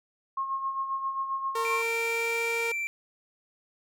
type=tone with tremolo; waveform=sine; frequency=1078 Hz; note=C#6; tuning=49 cents flat; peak=-26 dBFS; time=0.37-1.82 s; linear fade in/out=5 ms; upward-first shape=sine; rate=7.5 Hz; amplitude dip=55%
type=tone with pitch glide; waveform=sawtooth; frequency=457.7 to 462.5 Hz; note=A#4 to A#4; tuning=-32 to -14 cents; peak=-26 dBFS; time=1.55-2.72 s; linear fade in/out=5 ms; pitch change=+18 cents; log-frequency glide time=1.7-2.43 s
type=tone; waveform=triangle; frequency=2345 Hz; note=D7; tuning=3 cents flat; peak=-27 dBFS; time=1.65-2.87 s; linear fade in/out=0 ms
effects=none